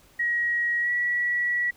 sine tone with pitch glide, 1900 to 1936.6 Hz, A#6 to B6, +33 to -34 cents, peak -22 dBFS, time 0.19-1.71 s, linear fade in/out 10 ms, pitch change +33 cents, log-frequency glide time 0.81-0.9 s, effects pink hiss -57 dBFS RMS until 1.76 s

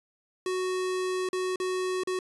square tone with dropouts, 370 Hz, F#4, in tune, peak -28 dBFS, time 0.46-2.19 s, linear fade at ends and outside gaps 2 ms, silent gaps 1.289-1.33 / 1.559-1.6 / 2.035-2.073 s, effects resampled to 24000 Hz

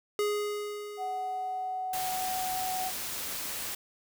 square tone with exponential decay, 415.3 Hz, G#4, in tune, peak -26 dBFS, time 0.19-2.36 s, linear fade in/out 1 ms, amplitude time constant 470 ms
sine tone, 745 Hz, F#5, 12 cents sharp, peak -31 dBFS, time 0.97-2.92 s, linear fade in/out 50 ms
white noise, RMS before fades -36 dBFS, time 1.93-3.75 s, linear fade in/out 5 ms
effects none

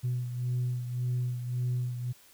sine beating tone pair, 123.7 / 125.5 Hz, B2 / B2, +3 / +28 cents, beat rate 1.8 Hz, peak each -28 / -35 dBFS, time 0.03-2.13 s, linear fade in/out 20 ms, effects tanh soft clip ceiling -24 dBFS + white hiss -58 dBFS RMS until 2.33 s

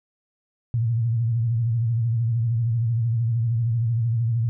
sine tone with vibrato, 115.8 Hz, A#2, 11 cents flat, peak -19 dBFS, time 0.74-4.49 s, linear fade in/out 0 ms, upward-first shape sine, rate 13 Hz, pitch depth 84 cents each way, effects none

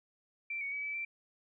sine tone with pitch steps, 2345 / 2231 / 2282 / 2302 / 2345 Hz, D7 / C#7 / C#7 / D7 / D7, -3 / +11 / +50 / -35 / -3 cents, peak -35 dBFS, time 0.5-1.05 s, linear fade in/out 5 ms, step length 110 ms, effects none

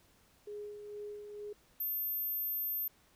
sine tone with tremolo, 415.3 Hz, G#4, in tune, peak -40 dBFS, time 0.47-1.53 s, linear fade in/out 5 ms, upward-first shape sine, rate 2.2 Hz, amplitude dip 45%
sine tone, 13360 Hz, G#9, 9 cents sharp, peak -33 dBFS, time 1.8-2.88 s, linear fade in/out 5 ms
effects pink hiss -67 dBFS RMS until 3.15 s

